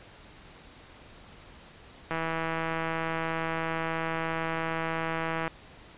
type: click train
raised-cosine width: 0.5 ms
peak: -16 dBFS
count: 550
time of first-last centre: 2.11-5.478 s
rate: 163 Hz
effects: pink hiss -51 dBFS RMS until 5.97 s + resampled to 8000 Hz